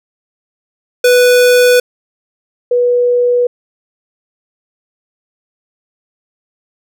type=tone pair in turn; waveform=square / sine; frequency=493.9 / 488.2 Hz; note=B4 / B4; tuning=0 / -20 cents; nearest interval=unison; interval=20 cents; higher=first; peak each=-6 / -8 dBFS; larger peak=first; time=1.04-1.8 / 2.71-3.47 s; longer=neither; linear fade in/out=5 ms; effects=none